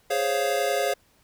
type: chord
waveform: square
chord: Db major seventh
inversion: second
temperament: equal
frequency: 415.3 / 523.3 / 554.4 / 698.5 Hz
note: Ab4 / C5 / Db5 / F5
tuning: 0 / 0 / 0 / 0 cents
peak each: -30 / -30 / -28 / -28 dBFS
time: 0.1-0.94 s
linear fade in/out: 10 ms
effects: pink hiss -62 dBFS RMS until 1.23 s